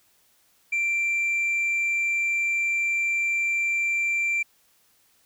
sine tone, 2356 Hz, D7, 5 cents sharp, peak -19 dBFS, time 0.72-4.43 s, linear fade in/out 10 ms, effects tanh soft clip ceiling -21 dBFS + white hiss -63 dBFS RMS until 5.25 s

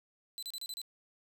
sawtooth tone bursts, 4024 Hz, B7, 32 cents sharp, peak -36 dBFS, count 6, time 0.38-0.816 s, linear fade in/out 0 ms, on 46 ms, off 32 ms, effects none

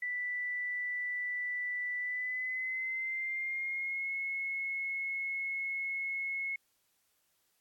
sine tone with pitch glide, 1975.5 to 2179 Hz, B6 to C#7, 0 to -30 cents, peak -33 dBFS, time 0.02-6.56 s, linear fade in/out 5 ms, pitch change +170 cents, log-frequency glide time 1.98-4.13 s, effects white hiss -75 dBFS RMS until 7.6 s + AAC 64 kbps

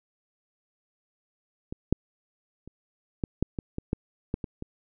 clicks, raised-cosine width 3 ms, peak -21 / -7 / -30 / -14 / -10 / -18 / -18 / -12 / -14 / -20 / -22 dBFS, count 11, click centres 1.725 / 1.926 / 2.676 / 3.238 / 3.426 / 3.588 / 3.784 / 3.931 / 4.341 / 4.442 / 4.624 s, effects none

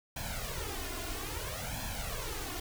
pink noise with flanger, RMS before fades -38 dBFS, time 0.16-2.6 s, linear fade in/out 5 ms, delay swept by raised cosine 1.2 to 2.9 ms, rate 0.6 Hz, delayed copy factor +0.8, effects none

